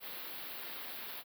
white band-stop noise, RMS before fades -44 dBFS, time 0-1.24 s, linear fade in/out 50 ms, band 4500 to 12000 Hz, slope 48 dB/octave, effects high-pass 200 Hz 12 dB/octave

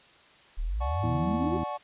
sine exponential sweep, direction up, 33.4 to 392 Hz, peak -27 dBFS, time 0.57-1.58 s, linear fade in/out 20 ms
triangle chord, D major seventh, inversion none, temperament equal with one note detuned, 587.3 / 740 / 858.4 / 1108.7 Hz, D5 / F#5 / A5 / C#6, 0 / 0 / -43 / 0 cents, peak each -35 dBFS, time 0.8-1.78 s, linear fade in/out 20 ms
harmonic tone, 81.4 Hz, E2, 21 cents flat, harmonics 1 / 2 / 3 / 4, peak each -34 / -34 / -34 / -34 dBFS, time 1.03-1.64 s, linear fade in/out 5 ms
effects white hiss -56 dBFS RMS until 1.83 s + resampled to 8000 Hz

